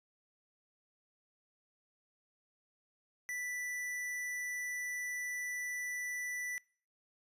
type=tone; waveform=square; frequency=1975.5 Hz; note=B6; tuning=in tune; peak=-38 dBFS; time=3.29-6.58 s; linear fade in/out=0 ms; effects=noise-tail reverb RT60 0.5 s tail -26 dB re dry + resampled to 32000 Hz